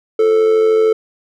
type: tone with amplitude modulation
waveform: triangle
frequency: 440 Hz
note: A4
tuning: in tune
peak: -5 dBFS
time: 0.19-0.93 s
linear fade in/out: 5 ms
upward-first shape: sine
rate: 93.2 Hz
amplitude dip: 50%
effects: none